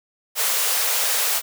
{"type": "high-pass noise", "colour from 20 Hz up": "white", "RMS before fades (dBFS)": -21, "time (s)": [0.35, 1.42], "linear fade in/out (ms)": 50, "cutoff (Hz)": 430, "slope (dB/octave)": 96, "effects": []}